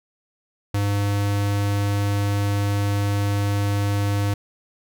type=tone; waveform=square; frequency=101.3 Hz; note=G#2; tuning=43 cents flat; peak=-20 dBFS; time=0.74-4.34 s; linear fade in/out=5 ms; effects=none